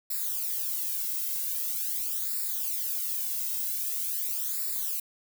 violet noise with flanger, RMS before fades -31 dBFS, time 0.1-5 s, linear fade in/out 5 ms, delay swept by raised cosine 0.32 to 1.72 ms, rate 0.44 Hz, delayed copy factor -0.95, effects none

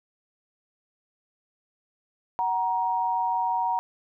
sine tone pair together, 747.7 / 942 Hz, F#5 / A#5, +18 / +18 cents, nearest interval major third, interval 400 cents, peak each -28 / -24 dBFS, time 2.39-3.79 s, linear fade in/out 0 ms, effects none

